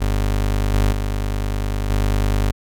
30% pulse tone with level steps, 50 Hz, G1, 35 cents sharp, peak -14 / -11 / -17 / -13 dBFS, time 0-2.52 s, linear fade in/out 20 ms, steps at 0.74 / 0.92 / 1.9 s, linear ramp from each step 2 ms, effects none

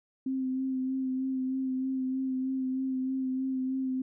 sine tone with vibrato, 261.6 Hz, C4, in tune, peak -28 dBFS, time 0.26-4.02 s, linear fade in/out 5 ms, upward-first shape sine, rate 3.2 Hz, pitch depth 21 cents each way, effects none

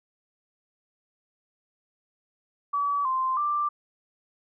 sine tone with pitch steps, 1144 / 1043 / 1180 Hz, D6 / C6 / D6, -46 / -6 / +8 cents, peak -23 dBFS, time 2.73-3.69 s, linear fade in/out 10 ms, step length 320 ms, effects none

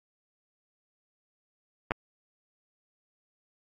clicks, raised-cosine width 0.5 ms, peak -13 dBFS, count 2, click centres 1.909 / 1.918 s, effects AAC 48 kbps

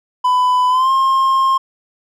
triangle tone with pitch glide, 1000 to 1065.6 Hz, B5 to C6, +21 to +31 cents, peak -9 dBFS, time 0.24-1.58 s, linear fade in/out 10 ms, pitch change +110 cents, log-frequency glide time 0.69-0.91 s, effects none

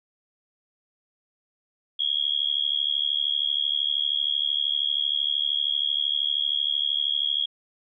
sine tone with amplitude modulation, 3304 Hz, G#7, 10 cents flat, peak -18 dBFS, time 1.99-7.46 s, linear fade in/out 10 ms, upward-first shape sine, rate 72.9 Hz, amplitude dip 100%, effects none

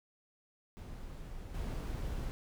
brown noise with level steps, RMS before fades -45 / -38 dBFS, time 0.77-2.31 s, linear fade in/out 0 ms, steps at 1.54 s, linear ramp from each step 5 ms, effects none

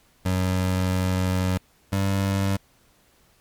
25% pulse tone pair in turn, 92.5 / 97.72 Hz, F#2 / G2, 0 / -5 cents, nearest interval minor second, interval 95 cents, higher second, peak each -17 dBFS, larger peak neither, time 0.25-1.58 / 1.92-2.57 s, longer first, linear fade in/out 10 ms, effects pink hiss -60 dBFS RMS until 3.4 s + MP3 96 kbps

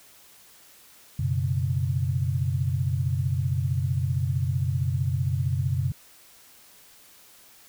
sine chord, F# suspended fourth, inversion none, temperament just, 92.5 / 123.33 / 138.75 Hz, F#2 / B2 / C#3, 0 / -2 / +2 cents, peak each -27 dBFS, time 1.19-5.92 s, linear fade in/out 5 ms, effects white hiss -53 dBFS RMS until 7.68 s

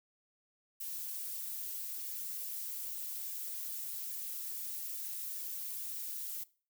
violet noise with flanger, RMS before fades -41 dBFS, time 0.8-6.44 s, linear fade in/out 10 ms, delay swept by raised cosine 1.7 to 5.4 ms, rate 2.4 Hz, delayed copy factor +0.95, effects noise-tail reverb RT60 0.4 s tail -21 dB re dry

